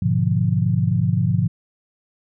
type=chord; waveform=sine; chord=G# diminished seventh; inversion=none; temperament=equal; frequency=103.83 / 123.47 / 146.83 / 174.61 Hz; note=G#2 / B2 / D3 / F3; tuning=0 / 0 / 0 / 0 cents; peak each=-21 / -21 / -23 / -21 dBFS; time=0.02-1.48 s; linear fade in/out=5 ms; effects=none